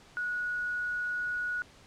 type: tone with quantisation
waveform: sine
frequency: 1460 Hz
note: F#6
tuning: 24 cents flat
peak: -30 dBFS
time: 0.17-1.62 s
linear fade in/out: 0 ms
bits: 9
effects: pink hiss -56 dBFS RMS until 1.86 s + low-pass 7000 Hz 12 dB/octave